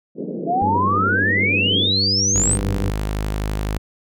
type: band-pass noise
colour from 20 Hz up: pink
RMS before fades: -27 dBFS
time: 0.15-1.92 s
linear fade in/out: 50 ms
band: 170 to 520 Hz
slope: 48 dB/octave
type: exponential sweep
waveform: sine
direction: up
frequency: 659.3 to 8710 Hz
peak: -16 dBFS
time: 0.46-2.58 s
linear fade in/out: 50 ms
type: harmonic tone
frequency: 98 Hz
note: G2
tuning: in tune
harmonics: 1 / 2 / 3 / 4 / 5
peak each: -24 / -27 / -31 / -34 / -34 dBFS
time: 0.62-2.9 s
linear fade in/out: 0 ms
type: tone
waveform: sawtooth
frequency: 51.91 Hz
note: G#1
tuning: in tune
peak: -17 dBFS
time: 2.35-3.78 s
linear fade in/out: 5 ms
effects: none